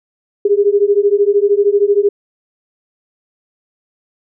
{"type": "beating tone pair", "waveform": "sine", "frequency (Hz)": [400, 413], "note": ["G4", "G#4"], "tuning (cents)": [35, -10], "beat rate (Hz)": 13, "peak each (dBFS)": -12, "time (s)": [0.45, 2.09], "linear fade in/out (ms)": 5, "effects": []}